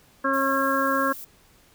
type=harmonic tone; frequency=271.5 Hz; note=C#4; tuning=36 cents flat; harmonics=1 / 2 / 4 / 5 / 6; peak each=-27 / -27 / -25 / -28 / -27 dBFS; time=0.24-1.13 s; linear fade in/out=10 ms
type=noise; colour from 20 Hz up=violet; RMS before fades=-39 dBFS; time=0.33-1.25 s; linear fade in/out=10 ms
effects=pink hiss -57 dBFS RMS until 1.74 s